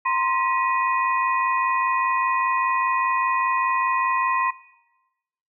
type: tone cluster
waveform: sine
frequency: 940 / 1045 / 1928 / 2484 Hz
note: A#5 / C6 / B6 / D#7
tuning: +14 / -2 / -42 / -3 cents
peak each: -29 / -21 / -28 / -29 dBFS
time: 0.05-4.51 s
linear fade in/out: 10 ms
effects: noise-tail reverb RT60 1.0 s tail -18 dB re dry